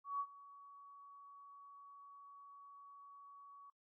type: tone with ADSR envelope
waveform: sine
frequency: 1127 Hz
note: C#6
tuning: 28 cents sharp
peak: -35 dBFS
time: 0.04-3.7 s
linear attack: 160 ms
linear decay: 59 ms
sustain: -20 dB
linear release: 3 ms
effects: noise-tail reverb RT60 0.1 s tail -20 dB re dry